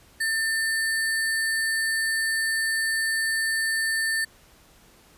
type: tone with sample-and-hold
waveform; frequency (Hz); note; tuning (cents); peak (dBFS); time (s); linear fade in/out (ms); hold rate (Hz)
sine; 1790; A6; +29; -22; 0.2-4.25; 10; 6300
effects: pink hiss -55 dBFS RMS until 5.17 s + resampled to 32000 Hz